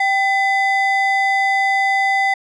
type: ring-modulated tone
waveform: triangle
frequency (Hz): 1396.9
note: F6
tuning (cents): 0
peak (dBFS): -9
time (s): 0-2.34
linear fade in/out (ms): 5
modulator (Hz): 616
effects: resampled to 24000 Hz